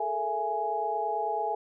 sine tone cluster, 424.3 / 453.4 / 671 / 833 Hz, G#4 / A#4 / E5 / G#5, +37 / -48 / +31 / +5 cents, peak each -36 / -36 / -34 / -29 dBFS, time 0-1.55 s, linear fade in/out 5 ms, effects none

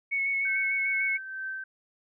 sine tone with vibrato, 2205 Hz, C#7, 10 cents flat, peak -25 dBFS, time 0.11-1.18 s, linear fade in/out 20 ms, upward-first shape square, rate 6.7 Hz, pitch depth 12 cents each way
sine tone with tremolo, 1550 Hz, G6, 20 cents flat, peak -31 dBFS, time 0.45-1.64 s, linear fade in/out 5 ms, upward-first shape triangle, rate 2.2 Hz, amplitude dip 55%
effects none

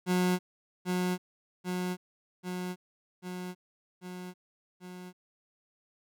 30% pulse tone with echo, 181.2 Hz, F#3, 36 cents flat, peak -22 dBFS, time 0.06-0.39 s, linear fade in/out 50 ms, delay 790 ms, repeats 6, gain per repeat -3 dB, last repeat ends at 5.13 s, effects none

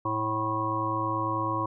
harmonic tone with a mistuned harmonic, 109 Hz, A2, 16 cents flat, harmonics 1 / 3 / 5 / 7 / 9 / 10, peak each -34 / -33 / -37 / -41 / -31 / -30 dBFS, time 0.05-1.66 s, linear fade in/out 5 ms, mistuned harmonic 1, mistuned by +29 cents, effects none

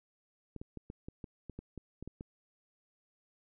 clicks, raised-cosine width 3 ms, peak -30 dBFS, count 12, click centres 0.563 / 0.615 / 0.773 / 0.901 / 1.085 / 1.242 / 1.497 / 1.59 / 1.777 / 2.026 / 2.076 / 2.209 s, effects none

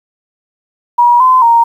sine tone with pitch steps, 960 / 1025 / 931 Hz, B5 / C6 / A#5, -49 / -36 / -2 cents, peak -4 dBFS, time 0.98-1.64 s, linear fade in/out 10 ms, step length 220 ms, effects 7-bit

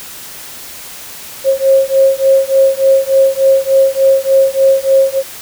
sine beating tone pair, 537 / 540.4 Hz, C5 / C#5, +45 / -44 cents, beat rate 3.4 Hz, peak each -10 dBFS, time 1.44-5.23 s, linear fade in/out 50 ms, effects white hiss -30 dBFS RMS until 5.41 s

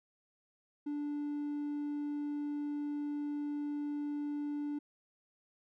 triangle tone, 292.4 Hz, D4, 7 cents flat, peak -32 dBFS, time 0.86-4.79 s, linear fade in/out 10 ms, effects tanh soft clip ceiling -28 dBFS

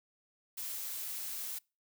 blue noise, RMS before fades -40 dBFS, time 0.57-1.59 s, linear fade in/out 10 ms, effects noise-tail reverb RT60 0.3 s tail -26 dB re dry

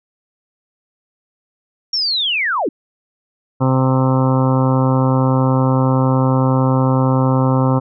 sine linear sweep, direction down, 5600 to 229.6 Hz, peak -15 dBFS, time 1.93-2.69 s, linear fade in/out 5 ms
harmonic tone, 130.81 Hz, C3, in tune, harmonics 1 / 2 / 3 / 4 / 5 / 6 / 7 / 8 / 9 / 10, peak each -14 / -17 / -27 / -21 / -33 / -27 / -25 / -26 / -30 / -29 dBFS, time 3.6-7.8 s, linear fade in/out 20 ms
effects none

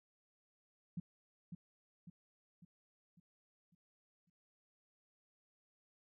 sine tone with echo, 173.2 Hz, F3, 14 cents flat, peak -38 dBFS, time 0.97-1 s, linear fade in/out 5 ms, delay 550 ms, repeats 6, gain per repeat -6 dB, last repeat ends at 4.3 s, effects none

